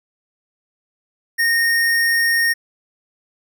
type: tone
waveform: square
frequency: 1848 Hz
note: A#6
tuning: 16 cents flat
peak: -15 dBFS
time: 1.38-2.54 s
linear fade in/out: 20 ms
effects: none